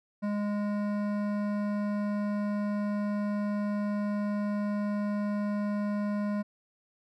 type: tone with hard clipping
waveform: sine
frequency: 206.3 Hz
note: G#3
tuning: 11 cents flat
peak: -30 dBFS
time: 0.22-6.43 s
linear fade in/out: 20 ms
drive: 14 dB
effects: none